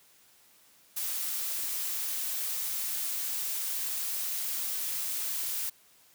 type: noise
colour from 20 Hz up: blue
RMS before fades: -33 dBFS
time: 0.96-5.7 s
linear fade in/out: 10 ms
effects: white hiss -61 dBFS RMS until 6.14 s + high-pass 60 Hz 12 dB/octave